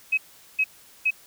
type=tone bursts; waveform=sine; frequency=2550 Hz; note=D#7; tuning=42 cents sharp; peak=-18 dBFS; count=3; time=0.12-1.108 s; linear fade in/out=10 ms; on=56 ms; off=410 ms; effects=white hiss -52 dBFS RMS until 1.26 s